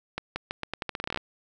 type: accelerating click train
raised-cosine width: 0.3 ms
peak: -14 dBFS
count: 16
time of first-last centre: 0.18-1.174 s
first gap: 180 ms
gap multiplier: 0.83
effects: none